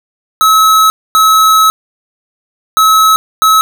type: tone bursts at uneven times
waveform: square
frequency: 1291 Hz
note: E6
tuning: 37 cents flat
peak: -5 dBFS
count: 4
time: 0.41-0.9 / 1.15-1.7 / 2.77-3.16 / 3.42-3.61 s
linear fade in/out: 0 ms
effects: none